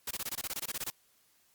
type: noise bursts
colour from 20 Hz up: white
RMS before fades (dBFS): -36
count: 14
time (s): 0.07-0.902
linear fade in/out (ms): 5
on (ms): 39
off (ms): 22
effects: white hiss -68 dBFS RMS until 1.54 s + Opus 48 kbps